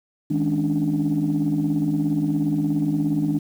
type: tone cluster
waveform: sine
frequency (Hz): 159.4 / 209.3 / 277.1 / 294.1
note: D#3 / G#3 / C#4 / D4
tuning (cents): +42 / +14 / -1 / +3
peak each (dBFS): -23 / -27 / -26 / -21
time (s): 0.3-3.39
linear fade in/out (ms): 10
effects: tanh soft clip ceiling -13 dBFS + 8-bit